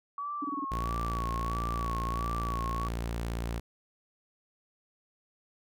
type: tone with vibrato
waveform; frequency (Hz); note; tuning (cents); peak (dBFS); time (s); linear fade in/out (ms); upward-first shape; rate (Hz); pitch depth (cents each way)
sine; 1128; C#6; +30; -33; 0.18-2.88; 2; sine; 1.5; 67
type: tone bursts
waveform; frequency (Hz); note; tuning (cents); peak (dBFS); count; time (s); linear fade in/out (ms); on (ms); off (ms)
sine; 290; D4; -22; -32; 5; 0.42-0.646; 5; 26; 24
type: tone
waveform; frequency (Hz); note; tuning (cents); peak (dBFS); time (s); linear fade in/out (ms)
sawtooth; 57.7; A#1; -17; -28; 0.71-3.6; 10
effects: none